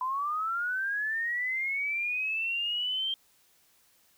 sine linear sweep, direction up, 1000 to 3171 Hz, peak -28 dBFS, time 0.01-3.14 s, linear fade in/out 2 ms, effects white hiss -65 dBFS RMS until 4.17 s

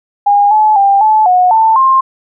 sine tone with pitch steps, 814 / 858 / 794 / 865 / 728 / 888 / 1059 Hz, G#5 / A5 / G5 / A5 / F#5 / A5 / C6, -35 / -44 / +22 / -30 / -28 / +16 / +21 cents, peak -5 dBFS, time 0.26-2.01 s, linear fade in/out 10 ms, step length 250 ms, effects none

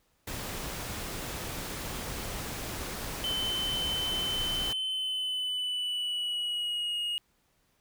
pink noise, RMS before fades -37 dBFS, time 0.27-4.73 s, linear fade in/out 5 ms
triangle tone with pitch glide, 3060 to 2872 Hz, G7 to F7, -42 to +48 cents, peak -28 dBFS, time 3.24-7.18 s, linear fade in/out 0 ms, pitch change -110 cents, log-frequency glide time 4.88-6.98 s
effects pink hiss -71 dBFS RMS until 7.8 s

